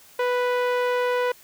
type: tone with low-pass filter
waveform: sawtooth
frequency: 493.9 Hz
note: B4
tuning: in tune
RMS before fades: -23 dBFS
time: 0.19-1.32 s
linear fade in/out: 5 ms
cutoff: 2400 Hz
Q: 0.75
effects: white hiss -51 dBFS RMS until 1.43 s